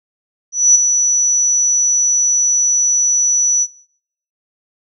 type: tone with ADSR envelope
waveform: sine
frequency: 5920 Hz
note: F#8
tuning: in tune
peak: -4 dBFS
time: 0.52-3.67 s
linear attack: 230 ms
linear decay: 14 ms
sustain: -7 dB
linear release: 48 ms
effects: noise-tail reverb RT60 0.7 s tail -24 dB re dry